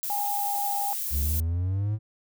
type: noise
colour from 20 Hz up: violet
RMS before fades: -31 dBFS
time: 0.03-1.4 s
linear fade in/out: 0 ms
type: tone with pitch glide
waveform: sine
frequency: 815 to 808.9 Hz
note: G#5 to G#5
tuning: -33 to -46 cents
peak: -27 dBFS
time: 0.1-0.93 s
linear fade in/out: 0 ms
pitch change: -13 cents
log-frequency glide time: 0.24-0.71 s
type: exponential sweep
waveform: triangle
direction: up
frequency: 68 to 110 Hz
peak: -22 dBFS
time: 1.1-1.99 s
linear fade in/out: 50 ms
effects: none